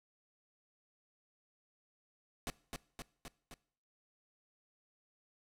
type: noise with echo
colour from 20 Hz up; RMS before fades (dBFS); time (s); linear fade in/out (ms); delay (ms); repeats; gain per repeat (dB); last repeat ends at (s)
pink; -39; 2.47-2.5; 0; 260; 4; -3; 3.54
effects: noise-tail reverb RT60 0.6 s tail -22 dB re dry + low-pass 11000 Hz 12 dB/octave